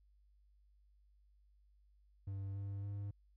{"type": "tone with pitch steps", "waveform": "triangle", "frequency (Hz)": [98, 99.43, 100.87], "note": ["G2", "G2", "G2"], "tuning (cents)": [0, 25, 50], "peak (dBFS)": -38, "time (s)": [2.27, 3.11], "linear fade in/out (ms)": 5, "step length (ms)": 280, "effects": ["added 50 Hz sine -66 dBFS peak until 3.36 s"]}